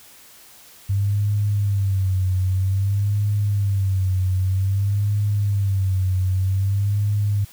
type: tone with vibrato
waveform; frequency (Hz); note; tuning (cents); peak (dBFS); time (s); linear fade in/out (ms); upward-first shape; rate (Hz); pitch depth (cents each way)
sine; 98; G2; 0; -17; 0.89-7.45; 10; sine; 0.52; 92
effects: white hiss -47 dBFS RMS until 7.52 s